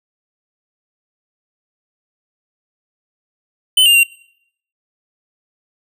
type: tone with pitch steps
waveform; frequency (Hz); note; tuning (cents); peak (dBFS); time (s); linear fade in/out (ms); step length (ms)
square; 3034 / 2804 / 2762; F#7 / F7 / F7; +43 / +6 / -20; -8; 3.77-4.034; 5; 88
effects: noise-tail reverb RT60 0.7 s tail -24 dB re dry